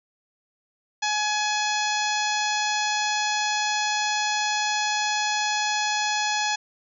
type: harmonic tone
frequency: 843 Hz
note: G#5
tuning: 26 cents sharp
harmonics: 1 / 2 / 3 / 4 / 5 / 6 / 7 / 8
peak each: -26 / -29 / -31 / -32 / -33 / -34 / -34 / -35 dBFS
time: 1.02-6.56 s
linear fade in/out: 10 ms
effects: none